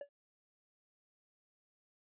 triangle tone with exponential decay, 570 Hz, C#5, 48 cents sharp, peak -36 dBFS, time 0.01-0.09 s, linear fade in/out 2 ms, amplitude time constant 17 ms, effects resampled to 8000 Hz

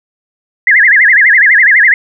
sine tone with vibrato, 1857 Hz, A#6, 7 cents flat, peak -3 dBFS, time 0.67-1.94 s, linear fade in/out 2 ms, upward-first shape sine, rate 12 Hz, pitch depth 230 cents each way, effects none

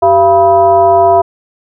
sine tone with frequency modulation, 683 Hz, F5, 39 cents flat, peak -4 dBFS, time 0.02-1.22 s, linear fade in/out 10 ms, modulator 295 Hz, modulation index 0.88, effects none

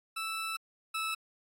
20% pulse tone pair in turn, 1318.5 / 1309.4 Hz, E6 / E6, 0 / -12 cents, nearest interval unison, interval 12 cents, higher first, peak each -29 / -27 dBFS, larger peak second, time 0.16-0.57 / 0.94-1.15 s, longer first, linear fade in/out 10 ms, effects AAC 48 kbps

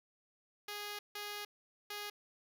5% pulse tone bursts at uneven times, 413.4 Hz, G#4, 8 cents flat, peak -30 dBFS, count 3, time 0.68-0.99 / 1.15-1.45 / 1.9-2.1 s, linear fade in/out 5 ms, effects none

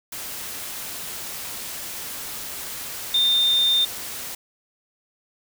sine tone in noise, 3620 Hz, A7, 48 cents sharp, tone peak -16 dBFS, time 3.14-3.85 s, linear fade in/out 5 ms, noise white, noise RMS -33 dBFS, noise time 0.12-4.35 s, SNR +14 dB, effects none

